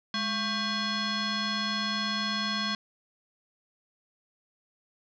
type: tone with frequency modulation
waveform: sine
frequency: 1575 Hz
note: G6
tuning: 8 cents sharp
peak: -27 dBFS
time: 0.14-2.75 s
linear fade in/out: 2 ms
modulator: 892 Hz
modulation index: 3.5
effects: none